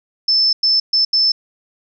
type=tone bursts at uneven times; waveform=sine; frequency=5274 Hz; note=E8; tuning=in tune; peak=-11 dBFS; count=4; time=0.28-0.53 / 0.63-0.8 / 0.93-1.05 / 1.13-1.32 s; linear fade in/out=5 ms; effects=none